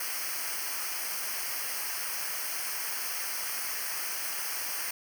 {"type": "noise with comb filter", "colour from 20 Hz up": "white", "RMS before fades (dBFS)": -34, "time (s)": [0, 4.91], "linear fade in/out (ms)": 5, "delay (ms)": 0.27, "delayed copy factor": -0.9, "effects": []}